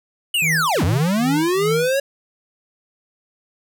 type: linear two-way sweep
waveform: square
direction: down then up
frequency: 2987 to 80.5 to 562 Hz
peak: -17 dBFS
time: 0.34-2 s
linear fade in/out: 5 ms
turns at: 0.84 s
type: tone with tremolo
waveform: triangle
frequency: 160 Hz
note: D#3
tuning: 49 cents sharp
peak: -19 dBFS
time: 0.42-1.93 s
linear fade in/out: 2 ms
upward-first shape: sine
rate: 2.5 Hz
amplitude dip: 100%
effects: none